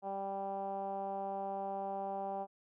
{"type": "tone with low-pass filter", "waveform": "10% pulse", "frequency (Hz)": 196, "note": "G3", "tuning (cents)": 0, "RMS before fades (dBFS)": -39, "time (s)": [0.02, 2.47], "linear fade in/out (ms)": 50, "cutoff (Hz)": 750, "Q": 4.8, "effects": []}